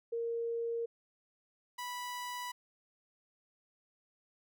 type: tone pair in turn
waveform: sine / sawtooth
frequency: 464.6 / 984.5 Hz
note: A#4 / B5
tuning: -6 / -6 cents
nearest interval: octave + minor second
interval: 1300 cents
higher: second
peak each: -33 / -35 dBFS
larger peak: first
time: 0.12-0.86 / 1.78-2.52 s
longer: neither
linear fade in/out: 10 ms
effects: none